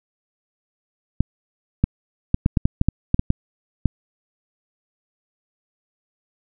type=clicks; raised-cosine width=5 ms; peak=-3 dBFS; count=12; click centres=1.206 / 1.84 / 2.344 / 2.461 / 2.572 / 2.655 / 2.814 / 2.886 / 3.144 / 3.194 / 3.304 / 3.857 s; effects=none